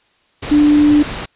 sine tone in noise, 295.9 Hz, D4, 13 cents sharp, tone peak -7 dBFS, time 0.51-1.03 s, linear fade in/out 10 ms, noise pink, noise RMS -25 dBFS, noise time 0.42-1.26 s, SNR +15 dB, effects white hiss -57 dBFS RMS until 1.35 s + resampled to 8000 Hz

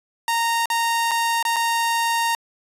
sawtooth tone with dropouts, 926 Hz, A#5, 12 cents flat, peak -15 dBFS, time 0.28-2.35 s, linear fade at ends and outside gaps 1 ms, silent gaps 0.657-0.701 / 1.111-1.115 / 1.427-1.451 / 1.561-1.565 s, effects resampled to 32000 Hz

